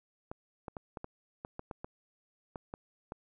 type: clicks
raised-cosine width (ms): 1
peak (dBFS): -26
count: 12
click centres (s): 0.315 / 0.682 / 0.768 / 0.972 / 1.044 / 1.449 / 1.594 / 1.712 / 1.845 / 2.558 / 2.739 / 3.121
effects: none